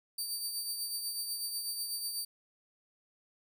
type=tone with tremolo; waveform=20% pulse; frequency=4630 Hz; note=D8; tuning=25 cents flat; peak=-27 dBFS; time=0.18-2.25 s; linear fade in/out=5 ms; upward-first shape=triangle; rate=8.1 Hz; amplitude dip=50%; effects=none